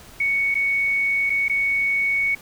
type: tone with dropouts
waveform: sine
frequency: 2225 Hz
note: C#7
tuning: 6 cents sharp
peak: -18 dBFS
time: 0.2-2.35 s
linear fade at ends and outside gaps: 5 ms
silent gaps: 0.544-0.552 / 1.297-1.301 / 1.483-1.496 s
effects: pink hiss -45 dBFS RMS until 2.41 s